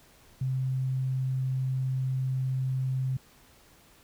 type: tone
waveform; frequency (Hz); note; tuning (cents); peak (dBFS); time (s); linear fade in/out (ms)
sine; 130.81; C3; 0; -26; 0.41-3.17; 5
effects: pink hiss -58 dBFS RMS until 4.03 s